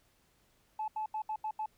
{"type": "tone bursts at uneven times", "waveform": "sine", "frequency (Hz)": 864, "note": "A5", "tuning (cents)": -32, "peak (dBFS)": -32, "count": 6, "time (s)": [[0.79, 0.88], [0.96, 1.06], [1.14, 1.22], [1.29, 1.36], [1.44, 1.51], [1.59, 1.66]], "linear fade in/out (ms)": 5, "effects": ["tanh soft clip ceiling -28 dBFS", "pink hiss -70 dBFS RMS until 1.77 s"]}